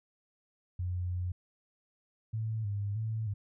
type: tone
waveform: sine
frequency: 89.7 Hz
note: F2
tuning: 47 cents sharp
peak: -31 dBFS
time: 0.79-1.32 s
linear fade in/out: 5 ms
type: tone with vibrato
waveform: sine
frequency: 106 Hz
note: G#2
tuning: 36 cents sharp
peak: -31 dBFS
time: 2.33-3.34 s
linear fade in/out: 10 ms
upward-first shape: square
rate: 1.6 Hz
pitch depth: 74 cents each way
effects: none